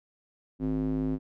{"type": "tone with band-pass filter", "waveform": "square", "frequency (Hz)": 52.6, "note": "G#1", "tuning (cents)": 23, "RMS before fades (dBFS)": -29, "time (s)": [0.59, 1.19], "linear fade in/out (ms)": 50, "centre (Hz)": 260, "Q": 3, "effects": []}